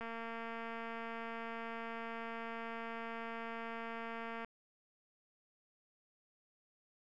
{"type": "click train", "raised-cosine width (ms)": 0.5, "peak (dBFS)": -30, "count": 1017, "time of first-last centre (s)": [0.01, 4.447], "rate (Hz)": 229, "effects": []}